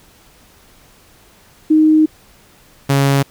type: tone pair in turn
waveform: sine / sawtooth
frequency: 311.1 / 138.58 Hz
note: D#4 / C#3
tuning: 0 / 0 cents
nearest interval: octave + major second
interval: 1400 cents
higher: first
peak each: -7 dBFS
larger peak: neither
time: 1.7-2.06 / 2.89-3.23 s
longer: first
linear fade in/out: 10 ms
effects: pink hiss -48 dBFS RMS until 3.3 s